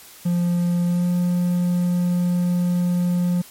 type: tone with pitch glide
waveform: triangle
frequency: 174.61 to 176.95 Hz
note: F3 to F3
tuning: 0 to +23 cents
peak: -15 dBFS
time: 0.25-3.42 s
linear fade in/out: 10 ms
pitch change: +23 cents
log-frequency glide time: 0.86-1.07 s
effects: white hiss -44 dBFS RMS until 3.5 s + MP3 64 kbps